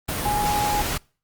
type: tone in noise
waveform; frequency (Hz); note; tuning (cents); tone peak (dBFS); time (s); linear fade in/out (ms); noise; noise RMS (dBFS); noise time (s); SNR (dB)
sine; 830.6; G#5; 0; -21; 0.25-0.82; 10; pink; -26; 0.08-0.98; +2
effects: noise-tail reverb RT60 0.4 s tail -26 dB re dry + Opus 32 kbps